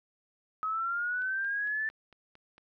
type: linear sweep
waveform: sine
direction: up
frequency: 1268 to 1771 Hz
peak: -29 dBFS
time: 0.63-1.89 s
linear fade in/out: 0 ms
type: click train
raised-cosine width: 0.3 ms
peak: -39 dBFS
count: 7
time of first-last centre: 1.22-2.581 s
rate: 4.41 Hz
effects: none